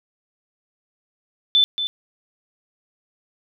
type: tone with echo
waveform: sine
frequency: 3520 Hz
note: A7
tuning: in tune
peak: -12 dBFS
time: 1.55-1.64 s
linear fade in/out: 0 ms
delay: 230 ms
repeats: 1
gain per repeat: -9 dB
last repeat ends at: 1.87 s
effects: none